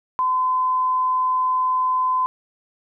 sine tone, 1021 Hz, C6, 43 cents flat, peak -17 dBFS, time 0.19-2.26 s, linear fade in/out 0 ms, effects none

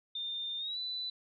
sine tone with pitch glide, 3613 to 3986 Hz, A7 to B7, +45 to +15 cents, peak -35 dBFS, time 0.15-1.1 s, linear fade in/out 5 ms, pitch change +170 cents, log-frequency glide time 0.58-0.78 s, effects none

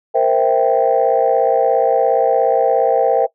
sine chord, C dominant seventh, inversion third, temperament equal, 466.2 / 523.3 / 659.3 / 784 Hz, Bb4 / C5 / E5 / G5, 0 / 0 / 0 / 0 cents, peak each -16 dBFS, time 0.14-3.27 s, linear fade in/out 20 ms, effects noise-tail reverb RT60 0.1 s tail -20 dB re dry + tanh soft clip ceiling -3 dBFS

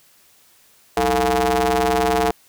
sawtooth ring-modulated tone, 130 Hz, C3, 11 cents flat, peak -9 dBFS, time 0.97-2.31 s, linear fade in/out 0 ms, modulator 575 Hz, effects white hiss -54 dBFS RMS until 2.48 s

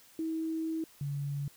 sine tone pair in turn, 321.7 / 141.98 Hz, E4 / C#3, -42 / +42 cents, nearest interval octave + major second, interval 1416 cents, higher first, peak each -31 / -32 dBFS, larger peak first, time 0.19-0.84 / 1.01-1.48 s, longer first, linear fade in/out 2 ms, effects white hiss -59 dBFS RMS until 1.56 s

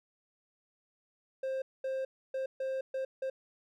triangle tone bursts at uneven times, 529 Hz, C5, 19 cents sharp, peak -30 dBFS, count 6, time 1.43-1.62 / 1.84-2.05 / 2.34-2.46 / 2.6-2.81 / 2.94-3.05 / 3.22-3.3 s, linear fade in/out 5 ms, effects none

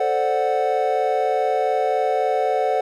triangle chord, D dominant seventh, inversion second, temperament equal, 440 / 523.3 / 587.3 / 740 Hz, A4 / C5 / D5 / F#5, 0 / 0 / 0 / 0 cents, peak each -22 / -22 / -24 / -19 dBFS, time 0-2.81 s, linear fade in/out 5 ms, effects none

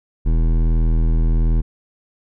sine tone with hard clipping, 40.64 Hz, E1, 24 cents flat, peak -15 dBFS, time 0.25-1.62 s, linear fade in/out 20 ms, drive 14 dB, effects none

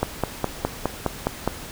click train, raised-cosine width 1 ms, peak -6 dBFS, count 8, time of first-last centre 0.03-1.476 s, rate 4.84 Hz, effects pink hiss -37 dBFS RMS until 1.71 s

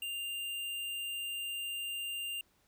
square tone, 2794 Hz, F7, in tune, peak -37 dBFS, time 0.02-2.41 s, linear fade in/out 2 ms, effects pink hiss -71 dBFS RMS until 2.67 s

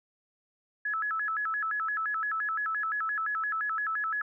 sine tone with vibrato, 1488 Hz, F#6, 9 cents sharp, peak -28 dBFS, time 0.85-4.22 s, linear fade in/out 5 ms, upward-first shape square, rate 5.8 Hz, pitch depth 220 cents each way, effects none

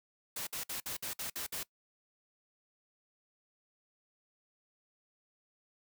white noise bursts, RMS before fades -39 dBFS, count 8, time 0.36-1.632 s, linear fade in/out 5 ms, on 110 ms, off 56 ms, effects noise-tail reverb RT60 0.1 s tail -22 dB re dry

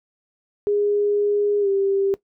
sine tone with pitch glide, 411.2 to 393.1 Hz, G#4 to G4, -17 to +5 cents, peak -17 dBFS, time 0.67-2.14 s, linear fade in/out 0 ms, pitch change -78 cents, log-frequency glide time 1.6-1.68 s, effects noise-tail reverb RT60 0.1 s tail -17 dB re dry

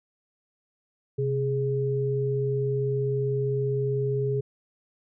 sine tone pair together, 130.81 / 415.3 Hz, C3 / G#4, 0 / 0 cents, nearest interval octave + minor sixth, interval 2000 cents, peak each -26 dBFS, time 1.18-4.41 s, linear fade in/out 10 ms, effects none

